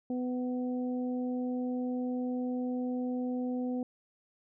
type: harmonic tone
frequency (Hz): 250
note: B3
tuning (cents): +21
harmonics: 1 / 2 / 3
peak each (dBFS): -31 / -39 / -46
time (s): 0.1-3.83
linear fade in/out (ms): 2
effects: none